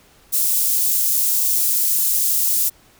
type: high-pass noise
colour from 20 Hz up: white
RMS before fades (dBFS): -18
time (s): 0.32-2.7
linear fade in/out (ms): 20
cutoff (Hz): 8100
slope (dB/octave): 12
effects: pink hiss -52 dBFS RMS until 2.99 s